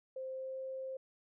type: tone with pitch glide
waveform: sine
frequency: 523.3 to 526.9 Hz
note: C5 to C5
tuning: 0 to +12 cents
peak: -39 dBFS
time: 0.16-0.97 s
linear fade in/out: 5 ms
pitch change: +12 cents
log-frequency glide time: 0.31-0.59 s
effects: none